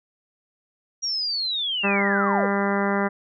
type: linear sweep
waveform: sine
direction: down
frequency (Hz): 5710 to 415.3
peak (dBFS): -23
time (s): 1.02-2.47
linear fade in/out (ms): 20
type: harmonic tone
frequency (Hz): 199.5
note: G3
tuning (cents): +31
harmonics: 1 / 2 / 3 / 4 / 5 / 6 / 7 / 8 / 9 / 10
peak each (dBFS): -24 / -27 / -29 / -30 / -31 / -32 / -32 / -33 / -34 / -34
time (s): 1.83-3.09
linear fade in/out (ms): 20
effects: none